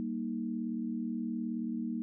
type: chord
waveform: sine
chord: Eb major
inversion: first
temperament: just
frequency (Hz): 194.45 / 233.3 / 311.1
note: G3 / Bb3 / Eb4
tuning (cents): -14 / +2 / 0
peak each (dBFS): -40 / -34 / -40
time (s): 0-2.02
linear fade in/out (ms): 0
effects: none